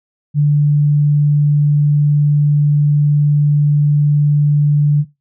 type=tone; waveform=sine; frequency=146.83 Hz; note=D3; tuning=in tune; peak=-8 dBFS; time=0.34-5.05 s; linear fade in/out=50 ms; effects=noise-tail reverb RT60 0.2 s tail -17 dB re dry